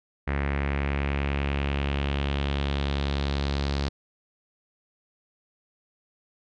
sawtooth tone with low-pass filter sweep, 70.2 Hz, C#2, 22 cents sharp, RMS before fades -27 dBFS, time 0.27-3.89 s, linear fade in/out 10 ms, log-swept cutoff 2000 to 4500 Hz, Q 3, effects none

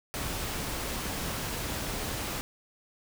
pink noise, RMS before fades -34 dBFS, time 0.14-2.41 s, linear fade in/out 0 ms, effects none

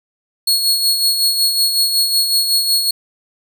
sawtooth tone with tremolo, 4332 Hz, C#8, 41 cents flat, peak -8 dBFS, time 0.47-2.91 s, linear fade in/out 5 ms, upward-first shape sine, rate 5.4 Hz, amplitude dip 50%, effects none

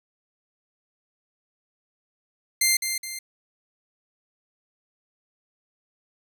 10% pulse tone with echo, 2093 Hz, C7, in tune, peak -9 dBFS, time 2.61-2.77 s, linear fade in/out 5 ms, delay 210 ms, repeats 2, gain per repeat -7 dB, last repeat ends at 3.19 s, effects none

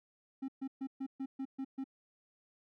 triangle tone bursts, 267.7 Hz, C4, 40 cents sharp, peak -34 dBFS, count 8, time 0.42-1.842 s, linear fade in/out 10 ms, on 64 ms, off 130 ms, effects none

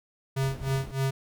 square tone with tremolo, 134.7 Hz, C#3, 49 cents flat, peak -24 dBFS, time 0.36-1.11 s, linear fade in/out 10 ms, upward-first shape sine, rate 3.3 Hz, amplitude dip 95%
brown noise, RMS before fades -40 dBFS, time 0.42-0.92 s, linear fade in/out 10 ms
effects none

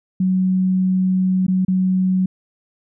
sine tone with dropouts, 186.2 Hz, F#3, 11 cents sharp, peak -14 dBFS, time 0.2-2.26 s, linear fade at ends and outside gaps 5 ms, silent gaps 1.467-1.481 / 1.65-1.681 s, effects none

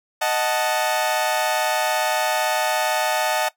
sawtooth chord, D# diminished, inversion none, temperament equal, 622.3 / 740 / 880 Hz, D#5 / F#5 / A5, 0 / 0 / 0 cents, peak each -20 dBFS, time 0.21-3.49 s, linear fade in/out 10 ms, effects noise-tail reverb RT60 0.1 s tail -17 dB re dry

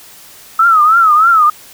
sine tone with vibrato, 1291 Hz, E6, 37 cents flat, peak -5 dBFS, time 0.59-1.5 s, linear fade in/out 5 ms, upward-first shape triangle, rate 3.2 Hz, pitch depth 150 cents each way, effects white hiss -38 dBFS RMS until 1.73 s

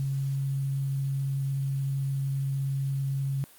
sine tone with quantisation, 136.7 Hz, C#3, 24 cents flat, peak -26 dBFS, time 0-3.44 s, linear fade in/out 0 ms, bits 9, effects white hiss -54 dBFS RMS until 3.58 s + Opus 48 kbps

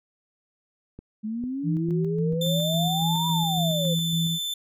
click train, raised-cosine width 3 ms, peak -27 dBFS, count 4, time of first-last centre 0.99-2.335 s, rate 2.23 Hz
sine exponential two-way sweep, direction up then down, 210 to 980 to 496.3 Hz, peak -27 dBFS, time 1.23-3.95 s, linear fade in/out 20 ms, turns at 3.28 s
sine tone with tremolo, 164.81 Hz, E3, in tune, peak -22 dBFS, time 1.63-4.39 s, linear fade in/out 50 ms, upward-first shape square, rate 3.6 Hz, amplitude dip 30%
40% pulse tone with pitch glide, 3556 to 3533 Hz, A7 to A7, +18 to +6 cents, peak -26 dBFS, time 2.41-4.54 s, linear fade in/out 5 ms, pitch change -12 cents, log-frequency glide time 3.59-3.92 s
effects none

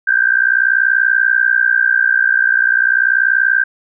sine tone with amplitude modulation, 1571 Hz, G6, 3 cents sharp, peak -6 dBFS, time 0.07-3.64 s, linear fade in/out 10 ms, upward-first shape sine, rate 60.4 Hz, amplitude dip 90%, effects none

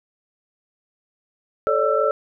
sine tone cluster, 437.7 / 550 / 596 / 1334 Hz, A4 / C#5 / D5 / E6, -9 / -14 / +25 / +20 cents, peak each -22 dBFS, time 1.67-2.11 s, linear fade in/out 0 ms, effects none

